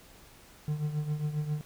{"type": "tone with tremolo", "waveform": "triangle", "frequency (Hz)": 150.4, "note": "D3", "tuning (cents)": 42, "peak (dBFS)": -24, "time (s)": [0.68, 1.61], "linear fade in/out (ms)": 0, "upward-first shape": "triangle", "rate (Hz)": 7.4, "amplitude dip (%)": 75, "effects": ["pink hiss -55 dBFS RMS until 1.65 s"]}